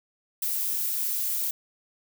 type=noise; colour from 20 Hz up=violet; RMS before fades=-28 dBFS; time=0.42-1.51 s; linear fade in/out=5 ms; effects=none